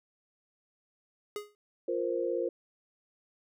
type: tone with exponential decay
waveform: square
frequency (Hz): 415.3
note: G#4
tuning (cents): 0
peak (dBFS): -32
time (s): 1.36-1.55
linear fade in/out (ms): 1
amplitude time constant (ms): 41
type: chord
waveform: sine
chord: F suspended fourth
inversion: none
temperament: equal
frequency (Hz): 349.2 / 466.2 / 523.3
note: F4 / Bb4 / C5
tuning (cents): 0 / 0 / 0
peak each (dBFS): -33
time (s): 1.88-2.49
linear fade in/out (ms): 5
effects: none